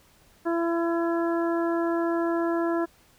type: harmonic tone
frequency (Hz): 336.6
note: E4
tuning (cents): +36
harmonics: 1 / 2 / 3 / 4 / 5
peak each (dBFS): -24 / -30 / -34 / -36 / -38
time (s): 0.45-2.86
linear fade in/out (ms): 20
effects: pink hiss -59 dBFS RMS until 3.18 s